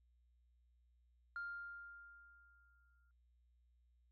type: tone with exponential decay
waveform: sine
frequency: 1400 Hz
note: F6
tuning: 4 cents sharp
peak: -40 dBFS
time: 1.36-3.11 s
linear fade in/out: 1 ms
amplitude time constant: 380 ms
effects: tanh soft clip ceiling -39 dBFS + added 60 Hz sine -70 dBFS peak until 4.11 s